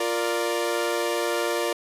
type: chord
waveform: sawtooth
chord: Bb major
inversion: second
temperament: equal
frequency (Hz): 349.2 / 466.2 / 587.3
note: F4 / Bb4 / D5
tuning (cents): 0 / 0 / 0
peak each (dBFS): -24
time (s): 0-1.73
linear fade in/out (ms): 5
effects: resampled to 32000 Hz